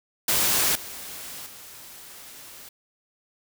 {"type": "noise with level steps", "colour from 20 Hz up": "white", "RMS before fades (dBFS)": [-22, -38, -44], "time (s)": [0.28, 2.69], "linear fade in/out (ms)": 5, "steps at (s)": [0.75, 1.46], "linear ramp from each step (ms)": 5, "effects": []}